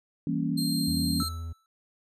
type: chord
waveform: sine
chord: E diminished seventh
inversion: none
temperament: equal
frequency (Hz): 164.81 / 196 / 233.1 / 277.2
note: E3 / G3 / Bb3 / Db4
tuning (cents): 0 / 0 / 0 / 0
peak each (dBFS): -30 / -34 / -31 / -30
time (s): 0.27-1.23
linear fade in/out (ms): 2
type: tone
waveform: sawtooth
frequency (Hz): 4186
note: C8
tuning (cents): 0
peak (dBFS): -28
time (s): 0.57-1.29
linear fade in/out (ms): 10
type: tone with vibrato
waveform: triangle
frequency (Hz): 82.41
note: E2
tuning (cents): 0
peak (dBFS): -31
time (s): 0.87-1.53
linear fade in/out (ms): 10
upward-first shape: square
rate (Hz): 17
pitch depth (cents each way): 17
type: tone with exponential decay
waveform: square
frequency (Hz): 1318.5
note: E6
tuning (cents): 0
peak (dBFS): -32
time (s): 1.2-1.66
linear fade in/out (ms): 1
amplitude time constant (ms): 100
effects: resampled to 32000 Hz